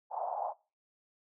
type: band-pass noise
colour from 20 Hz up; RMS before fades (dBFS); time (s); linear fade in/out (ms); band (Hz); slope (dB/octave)
pink; -36; 0.1-0.54; 50; 670 to 880; 48
effects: noise-tail reverb RT60 0.3 s tail -21 dB re dry